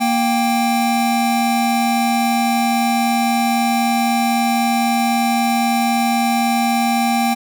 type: tone pair together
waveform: square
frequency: 234.4 / 787 Hz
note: A#3 / G5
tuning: +10 / +7 cents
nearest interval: octave + major sixth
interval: 2097 cents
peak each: -18 dBFS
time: 0-7.35 s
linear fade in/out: 20 ms
effects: none